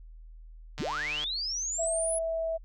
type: click train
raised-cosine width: 0.2 ms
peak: -22 dBFS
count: 70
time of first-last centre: 0.78-1.24 s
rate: 150 Hz
type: linear sweep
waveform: sine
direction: up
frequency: 69.3 to 10440 Hz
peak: -30 dBFS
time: 0.79-2.19 s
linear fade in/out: 10 ms
type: tone with pitch glide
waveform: sine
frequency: 658 to 652.7 Hz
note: E5 to E5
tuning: -3 to -17 cents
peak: -28 dBFS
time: 1.78-2.58 s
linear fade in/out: 20 ms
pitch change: -14 cents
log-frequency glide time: 1.89-2.47 s
effects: added 40 Hz sine -45 dBFS peak until 2.64 s